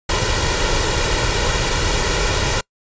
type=noise with comb filter; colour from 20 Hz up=pink; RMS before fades=-18 dBFS; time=0.09-2.61 s; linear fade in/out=5 ms; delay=2.1 ms; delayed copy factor=+0.6; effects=noise-tail reverb RT60 0.1 s tail -26 dB re dry + resampled to 16000 Hz